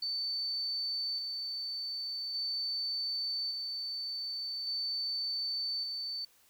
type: tone with tremolo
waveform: sine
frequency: 4533 Hz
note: C#8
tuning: 38 cents sharp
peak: -32 dBFS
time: 0.02-6.25 s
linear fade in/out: 5 ms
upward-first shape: square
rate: 0.43 Hz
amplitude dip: 30%
effects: white hiss -65 dBFS RMS until 6.49 s